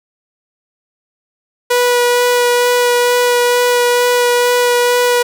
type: tone with vibrato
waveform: sawtooth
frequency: 487.9 Hz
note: B4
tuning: 21 cents flat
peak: -6 dBFS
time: 1.7-5.23 s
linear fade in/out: 10 ms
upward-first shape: sine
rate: 2.2 Hz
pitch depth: 9 cents each way
effects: none